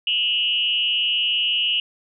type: tone with frequency modulation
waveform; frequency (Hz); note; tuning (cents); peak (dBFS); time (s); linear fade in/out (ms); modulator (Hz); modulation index
sine; 2895; F#7; -38; -18; 0.07-1.8; 2; 218; 0.84
effects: none